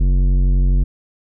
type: tone with tanh clipping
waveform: sine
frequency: 46 Hz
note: F#1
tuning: 9 cents flat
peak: -13 dBFS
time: 0-0.84 s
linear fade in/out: 10 ms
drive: 12 dB
effects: none